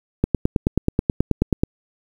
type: click train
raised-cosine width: 3 ms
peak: -3 dBFS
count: 14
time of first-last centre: 0.24-1.635 s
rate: 9.32 Hz
effects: 7-bit